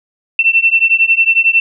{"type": "beating tone pair", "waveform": "sine", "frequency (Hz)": [2685, 2696], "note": ["E7", "E7"], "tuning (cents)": [31, 38], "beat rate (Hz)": 11, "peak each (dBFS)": -11, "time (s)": [0.39, 1.6], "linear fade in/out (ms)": 2, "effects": []}